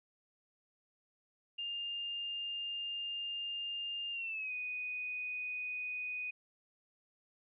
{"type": "tone with pitch glide", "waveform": "sine", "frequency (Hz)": [2808, 2487], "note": ["F7", "D#7"], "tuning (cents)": [9, -1], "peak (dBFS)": -37, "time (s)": [1.58, 6.31], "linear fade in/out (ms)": 10, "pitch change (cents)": -210, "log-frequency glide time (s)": [4.12, 4.53], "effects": []}